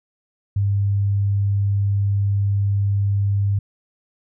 sine tone, 100 Hz, G2, 35 cents sharp, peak -16 dBFS, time 0.56-3.59 s, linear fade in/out 5 ms, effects none

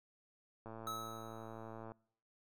click train, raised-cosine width 1 ms, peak -35 dBFS, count 142, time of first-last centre 0.66-1.919 s, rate 112 Hz
square tone with exponential decay, 1292 Hz, E6, 35 cents flat, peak -39 dBFS, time 0.87-1.84 s, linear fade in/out 1 ms, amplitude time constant 210 ms
effects noise-tail reverb RT60 0.6 s tail -24 dB re dry

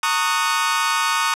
sawtooth chord, D# minor seventh, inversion second, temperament equal with one note detuned, 912.6 / 1108.7 / 1244.5 / 1480 Hz, A#5 / C#6 / D#6 / F#6, -37 / 0 / 0 / 0 cents, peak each -20 / -20 / -18 / -22 dBFS, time 0.03-1.34 s, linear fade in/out 2 ms, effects low-pass 11000 Hz 12 dB/octave

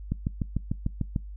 click train, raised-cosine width 5 ms, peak -14 dBFS, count 8, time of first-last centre 0.12-1.162 s, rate 6.72 Hz, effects noise-tail reverb RT60 0.2 s tail -23 dB re dry + added 50 Hz sine -37 dBFS peak until 1.36 s

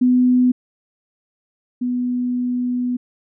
sine tone pair in turn, 250.3 / 247.3 Hz, B3 / B3, +23 / +3 cents, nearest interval unison, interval 20 cents, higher first, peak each -11 / -18 dBFS, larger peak first, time 0.01-0.52 / 1.81-2.97 s, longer second, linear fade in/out 10 ms, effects none

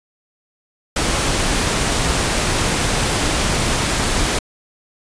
pink noise, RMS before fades -18 dBFS, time 0.96-4.39 s, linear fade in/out 5 ms, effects resampled to 22050 Hz

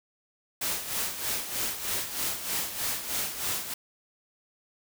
white noise with tremolo, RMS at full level -29 dBFS, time 0.61-3.74 s, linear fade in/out 5 ms, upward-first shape sine, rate 3.2 Hz, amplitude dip 65%, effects none

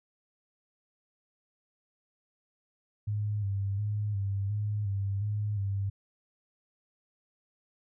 sine tone with vibrato, 101.7 Hz, G#2, 36 cents flat, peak -28 dBFS, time 3.07-5.9 s, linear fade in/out 10 ms, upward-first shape square, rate 1.4 Hz, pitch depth 49 cents each way, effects none

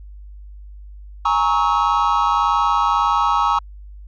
triangle chord, A# half-diminished seventh, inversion third, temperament equal with one note detuned, 830.6 / 932.3 / 1108.7 / 1289.9 Hz, G#5 / A#5 / C#6 / E6, 0 / 0 / 0 / -38 cents, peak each -20 / -18 / -18 / -18 dBFS, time 1.25-3.59 s, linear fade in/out 5 ms, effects added 50 Hz sine -35 dBFS peak until 4.07 s + resampled to 16000 Hz

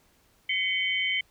sine tone cluster, 2037 / 2224 / 3083 Hz, C7 / C#7 / G7, -47 / +5 / -29 cents, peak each -30 / -28 / -29 dBFS, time 0.49-1.21 s, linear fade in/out 5 ms, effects pink hiss -64 dBFS RMS until 1.3 s

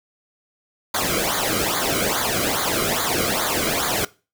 pink noise with flanger, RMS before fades -22 dBFS, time 0.94-4.05 s, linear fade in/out 5 ms, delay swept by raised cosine 0.36 to 1.15 ms, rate 2.4 Hz, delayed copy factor -0.9, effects noise-tail reverb RT60 0.3 s tail -20 dB re dry

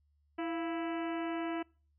harmonic tone with a mistuned harmonic, 329.6 Hz, E4, in tune, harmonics 1 / 2 / 3 / 4 / 5 / 6 / 7 / 8 / 9, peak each -35 / -41 / -45 / -47 / -49 / -51 / -52 / -53 / -54 dBFS, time 0.38-1.63 s, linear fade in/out 10 ms, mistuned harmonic 2, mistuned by +70 cents, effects noise-tail reverb RT60 0.4 s tail -26 dB re dry + added 73 Hz sine -69 dBFS peak until 1.98 s

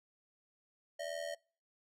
square ring-modulated tone, 622.3 Hz, D#5, in tune, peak -36 dBFS, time 0.99-1.35 s, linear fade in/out 10 ms, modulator 41.2 Hz, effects noise-tail reverb RT60 0.4 s tail -25 dB re dry + low-pass 10000 Hz 12 dB/octave

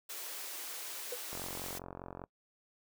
white high-pass noise, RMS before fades -43 dBFS, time 0.09-1.79 s, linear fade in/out 10 ms, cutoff 300 Hz, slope 48 dB/octave
triangle tone with exponential decay, 492.6 Hz, B4, 5 cents flat, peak -32 dBFS, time 1.12-1.21 s, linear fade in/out 5 ms, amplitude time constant 18 ms
click train, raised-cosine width 1 ms, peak -29 dBFS, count 42, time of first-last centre 1.33-2.239 s, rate 45.1 Hz
effects noise-tail reverb RT60 0.1 s tail -23 dB re dry

